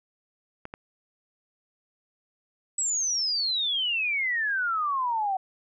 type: clicks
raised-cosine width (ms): 0.5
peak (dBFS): -22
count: 2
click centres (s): 0.654 / 0.739
type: exponential sweep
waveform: sine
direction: down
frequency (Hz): 7930 to 745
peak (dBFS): -24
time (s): 2.78-5.37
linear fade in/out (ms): 5
effects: none